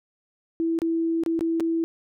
sine tone with dropouts, 329.6 Hz, E4, in tune, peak -21 dBFS, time 0.6-1.84 s, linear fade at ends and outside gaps 0 ms, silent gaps 0.789-0.818 / 1.236-1.262 / 1.392-1.409 / 1.599-1.605 s, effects none

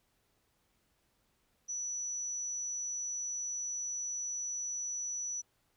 sine tone, 5920 Hz, F#8, in tune, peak -35 dBFS, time 1.68-5.42 s, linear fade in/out 20 ms, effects pink hiss -75 dBFS RMS until 5.76 s

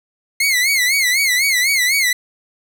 sawtooth tone with vibrato, 2100 Hz, C7, 6 cents sharp, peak -10 dBFS, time 0.4-2.13 s, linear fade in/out 5 ms, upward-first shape sine, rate 4 Hz, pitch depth 130 cents each way, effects none

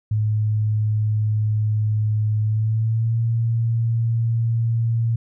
sine tone with pitch glide, 107.3 to 115 Hz, A2 to A#2, -43 to -23 cents, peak -17 dBFS, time 0.11-5.16 s, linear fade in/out 5 ms, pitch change +120 cents, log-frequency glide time 2.41-3.19 s, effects none

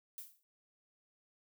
violet noise with exponential decay, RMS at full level -43 dBFS, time 0.18-0.43 s, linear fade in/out 0 ms, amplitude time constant 54 ms, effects noise-tail reverb RT60 0.1 s tail -26 dB re dry

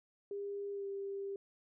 sine tone with pitch glide, 402.5 to 395.6 Hz, G4 to G4, +46 to +16 cents, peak -38 dBFS, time 0.31-1.36 s, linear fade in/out 2 ms, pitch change -30 cents, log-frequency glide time 0.72-0.86 s, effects none

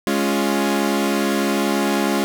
sawtooth chord, Db major, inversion second, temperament equal, 207.7 / 277.2 / 349.2 Hz, Ab3 / Db4 / F4, 0 / 0 / 0 cents, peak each -17 / -18 / -19 dBFS, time 0.07-2.24 s, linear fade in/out 0 ms, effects none

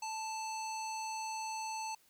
square tone with low-pass filter, 880 Hz, A5, in tune, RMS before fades -40 dBFS, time 0.02-1.95 s, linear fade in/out 5 ms, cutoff 6800 Hz, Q 2.9, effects white hiss -68 dBFS RMS until 2.09 s

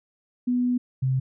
sine tone pair in turn, 246.9 / 131.09 Hz, B3 / C3, 0 / +4 cents, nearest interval major seventh, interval 1096 cents, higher first, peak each -20 dBFS, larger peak neither, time 0.47-0.78 / 1.02-1.2 s, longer first, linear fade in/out 10 ms, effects none

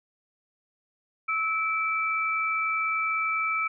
sine tone pair together, 1305 / 2322 Hz, E6 / D7, -18 / -20 cents, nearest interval minor seventh, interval 998 cents, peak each -27 dBFS, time 1.28-3.68 s, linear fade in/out 10 ms, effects none

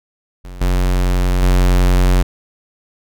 square tone with level steps, 45.41 Hz, F#1, 32 cents flat, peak -30 / -13 / -10 dBFS, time 0.44-2.23 s, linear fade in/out 10 ms, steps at 0.61 / 1.42 s, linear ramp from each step 5 ms, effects none

